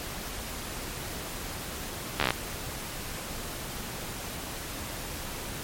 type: slowing click train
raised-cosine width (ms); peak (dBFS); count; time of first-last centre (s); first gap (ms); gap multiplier
0.3; -7; 8; 2.2-2.306; 13; 1.05
effects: pink hiss -37 dBFS RMS until 5.63 s + MP3 64 kbps